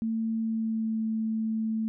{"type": "tone with pitch glide", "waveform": "sine", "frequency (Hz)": [224.2, 221.1], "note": ["A3", "A3"], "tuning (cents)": [33, 9], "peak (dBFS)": -26, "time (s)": [0.02, 1.88], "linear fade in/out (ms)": 0, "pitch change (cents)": -24, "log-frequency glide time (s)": [0.36, 1.03], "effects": []}